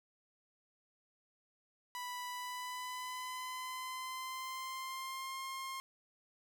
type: tone with pitch glide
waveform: sawtooth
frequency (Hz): 987.8 to 1064.8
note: B5 to C6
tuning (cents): 0 to +30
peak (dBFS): -37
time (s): 1.95-5.8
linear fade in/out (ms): 0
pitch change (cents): +130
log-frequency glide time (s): 2.29-5.42
effects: none